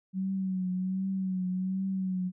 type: tone with vibrato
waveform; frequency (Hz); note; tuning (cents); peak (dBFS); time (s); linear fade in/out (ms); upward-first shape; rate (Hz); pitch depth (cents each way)
sine; 187.6; F#3; +24; -28; 0.13-2.32; 50; triangle; 1.3; 50
effects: none